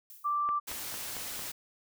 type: noise with exponential decay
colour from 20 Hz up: violet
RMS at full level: -47 dBFS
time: 0.1-0.54 s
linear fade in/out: 1 ms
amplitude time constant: 95 ms
type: tone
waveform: sine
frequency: 1174 Hz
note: D6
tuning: 1 cent flat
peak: -27 dBFS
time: 0.24-0.6 s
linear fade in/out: 20 ms
type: click train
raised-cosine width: 0.5 ms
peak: -27 dBFS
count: 5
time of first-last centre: 0.49-1.393 s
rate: 4.43 Hz
type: noise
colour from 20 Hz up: white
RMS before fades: -39 dBFS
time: 0.67-1.52 s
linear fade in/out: 10 ms
effects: none